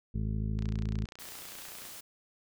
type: harmonic tone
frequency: 53.3 Hz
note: G#1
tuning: 46 cents sharp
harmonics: 1 / 2 / 3 / 4 / 5 / 7 / 8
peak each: -33 / -34 / -39 / -38 / -51 / -53 / -54 dBFS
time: 0.14-1.06 s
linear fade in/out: 10 ms
type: click train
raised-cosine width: 0.2 ms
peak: -29 dBFS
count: 39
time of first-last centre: 0.59-1.852 s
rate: 30.1 Hz
type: noise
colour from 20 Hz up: white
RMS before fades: -46 dBFS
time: 1.19-2.01 s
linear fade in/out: 10 ms
effects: none